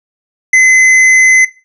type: tone with hard clipping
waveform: triangle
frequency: 2042 Hz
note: C7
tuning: 43 cents flat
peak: -4 dBFS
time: 0.53-1.45 s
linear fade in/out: 5 ms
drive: 10 dB
effects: noise-tail reverb RT60 0.3 s tail -18 dB re dry + resampled to 32000 Hz